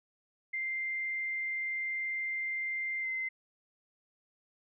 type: tone with pitch glide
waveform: sine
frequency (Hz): 2093 to 2067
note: C7 to C7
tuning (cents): 0 to -22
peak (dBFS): -32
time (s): 0.53-3.29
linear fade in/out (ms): 10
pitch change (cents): -22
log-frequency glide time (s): 3.01-3.07
effects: none